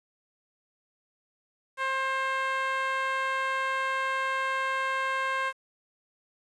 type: tone with band-pass filter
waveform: 10% pulse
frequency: 531 Hz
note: C5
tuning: 25 cents sharp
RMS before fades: -29 dBFS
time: 1.77-5.53 s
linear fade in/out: 50 ms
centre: 1200 Hz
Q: 1.3
effects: resampled to 24000 Hz + 9-bit